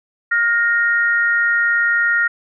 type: tone pair together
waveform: sine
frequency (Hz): 1419 / 1860.5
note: F6 / A#6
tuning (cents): +27 / -4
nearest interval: perfect fourth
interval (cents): 469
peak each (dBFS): -16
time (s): 0.31-2.28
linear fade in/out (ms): 10
effects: none